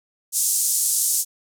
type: band-pass noise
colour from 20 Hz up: pink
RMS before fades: -21 dBFS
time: 0.32-1.25 s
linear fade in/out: 50 ms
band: 6700 to 12000 Hz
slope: 24 dB/octave
effects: none